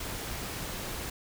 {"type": "noise", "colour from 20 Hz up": "pink", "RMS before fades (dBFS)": -37, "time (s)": [0, 1.1], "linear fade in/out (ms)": 5, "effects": []}